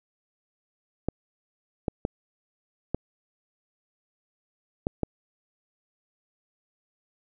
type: clicks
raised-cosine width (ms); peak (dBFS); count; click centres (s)
2; -12; 6; 1.086 / 1.882 / 2.051 / 2.946 / 4.869 / 5.033
effects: none